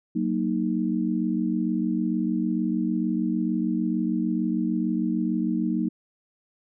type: chord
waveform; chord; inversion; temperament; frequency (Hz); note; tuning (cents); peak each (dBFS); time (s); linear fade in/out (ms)
sine; D# minor; first; just; 186.68 / 233.3 / 311.1; F#3 / A#3 / D#4; +16 / +2 / 0; -27 / -26 / -27; 0.15-5.89; 10
effects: none